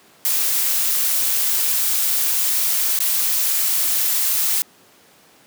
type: noise with dropouts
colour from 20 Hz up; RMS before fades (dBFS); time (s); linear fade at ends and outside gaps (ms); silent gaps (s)
blue; -19; 0.25-4.62; 0; 2.989-3.003
effects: pink hiss -51 dBFS RMS until 5.46 s + high-pass 200 Hz 12 dB/octave